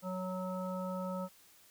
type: harmonic tone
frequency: 185 Hz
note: F#3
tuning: in tune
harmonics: 1 / 3 / 5 / 7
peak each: -38 / -40 / -46 / -45 dBFS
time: 0.02-1.29 s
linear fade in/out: 50 ms
effects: white hiss -62 dBFS RMS until 1.7 s